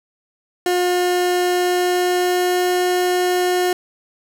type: tone with pitch glide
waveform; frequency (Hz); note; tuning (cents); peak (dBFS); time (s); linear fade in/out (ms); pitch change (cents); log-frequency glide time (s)
30% pulse; 358.1 to 360.6; F4 to F#4; +43 to -45; -13; 0.66-3.73; 2; +12; 1.5-2.78
effects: none